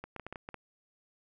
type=clicks; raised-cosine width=0.5 ms; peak=-26 dBFS; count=8; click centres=0.04 / 0.163 / 0.197 / 0.266 / 0.326 / 0.358 / 0.489 / 0.543 s; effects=none